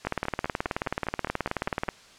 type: two click trains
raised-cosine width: 0.5 ms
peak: -11 / -18 dBFS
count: 35 / 10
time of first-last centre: 0.07-1.888 / 0.05-1.883 s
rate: 18.7 / 4.91 Hz
effects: white hiss -52 dBFS RMS until 2.18 s + low-pass 6000 Hz 12 dB/octave